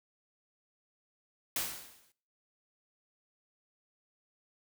white noise with exponential decay, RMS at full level -31 dBFS, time 1.56-2.12 s, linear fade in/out 2 ms, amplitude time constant 120 ms, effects noise-tail reverb RT60 0.5 s tail -20 dB re dry

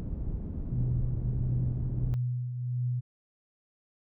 pink low-pass noise, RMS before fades -33 dBFS, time 0-2.14 s, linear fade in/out 0 ms, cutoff 180 Hz, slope 12 dB/octave
sine tone with tremolo, 123.47 Hz, B2, in tune, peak -26 dBFS, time 0.7-3.01 s, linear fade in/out 20 ms, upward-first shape triangle, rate 1.5 Hz, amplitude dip 55%
effects none

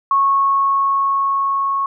sine tone with level ramp, 1100 Hz, C#6, 14 cents flat, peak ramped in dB -11 to -16 dBFS, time 0.11-1.86 s, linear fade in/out 2 ms, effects none

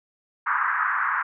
white band-pass noise, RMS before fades -24 dBFS, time 0.46-1.23 s, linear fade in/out 10 ms, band 1000 to 1700 Hz, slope 48 dB/octave, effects none

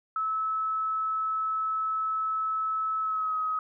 sine tone with pitch glide, 1300 to 1268.1 Hz, E6 to D#6, -24 to +33 cents, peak -26 dBFS, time 0.16-3.59 s, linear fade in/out 2 ms, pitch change -43 cents, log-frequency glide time 3.01-3.36 s, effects none

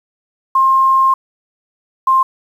sine tone pair in turn, 1063 / 1055 Hz, C6 / C6, +27 / +14 cents, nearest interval unison, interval 13 cents, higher first, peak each -8 dBFS, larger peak neither, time 0.55-1.14 / 2.07-2.23 s, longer first, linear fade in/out 5 ms, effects 7-bit

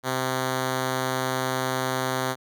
5% pulse tone, 130 Hz, C3, 11 cents flat, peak -13 dBFS, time 0.03-2.36 s, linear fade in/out 50 ms, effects none

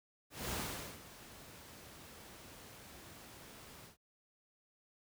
pink noise with ADSR envelope, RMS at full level -38 dBFS, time 0.3-3.97 s, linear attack 210 ms, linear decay 470 ms, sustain -16 dB, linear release 120 ms, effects high-pass 60 Hz 12 dB/octave

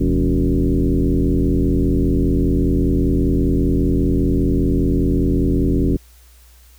sine tone with frequency modulation, 110 Hz, A2, in tune, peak -13 dBFS, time 0-5.97 s, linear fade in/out 10 ms, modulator 85.1 Hz, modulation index 3, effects added 60 Hz sine -45 dBFS peak until 6.78 s + white hiss -52 dBFS RMS until 6.78 s

